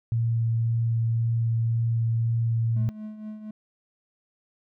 sine tone with vibrato, 115 Hz, A#2, 23 cents flat, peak -21 dBFS, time 0.12-2.89 s, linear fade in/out 0 ms, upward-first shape sine, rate 1.9 Hz, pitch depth 9 cents each way
triangle tone with tremolo, 214.4 Hz, A3, 45 cents flat, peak -30 dBFS, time 2.76-3.51 s, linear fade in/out 5 ms, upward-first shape triangle, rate 4.3 Hz, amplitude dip 65%
effects none

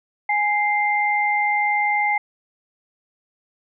sine tone pair together, 830.6 / 2093 Hz, G#5 / C7, 0 / 0 cents, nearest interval octave + major third, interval 1600 cents, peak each -20 dBFS, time 0.29-2.18 s, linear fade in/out 5 ms, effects none

